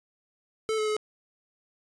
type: tone with pitch steps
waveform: square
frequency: 438.9 / 430.1 / 426.7 Hz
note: A4 / A4 / G#4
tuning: -4 / -39 / +47 cents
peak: -26 dBFS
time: 0.69-0.966 s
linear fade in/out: 0 ms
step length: 92 ms
effects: resampled to 22050 Hz